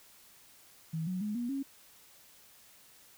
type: tone with pitch steps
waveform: sine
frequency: 161.1 / 183.99 / 210.1 / 240 / 274.1 Hz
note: E3 / F#3 / G#3 / B3 / C#4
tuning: -39 / -9 / +20 / -49 / -19 cents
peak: -32 dBFS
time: 0.93-1.63 s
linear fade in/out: 10 ms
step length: 140 ms
effects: white hiss -59 dBFS RMS until 3.17 s